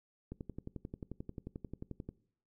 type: click train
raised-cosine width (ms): 3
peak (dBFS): -29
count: 21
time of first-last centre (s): 0.32-2.09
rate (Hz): 11.3
effects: noise-tail reverb RT60 0.6 s tail -21 dB re dry